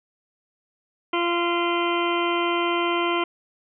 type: harmonic tone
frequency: 344.9 Hz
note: F4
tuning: 22 cents flat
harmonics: 1 / 2 / 3 / 4 / 6 / 7 / 8 / 9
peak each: -24 / -30 / -26 / -31 / -32 / -34 / -35 / -32 dBFS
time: 1.13-3.24 s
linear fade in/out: 5 ms
effects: none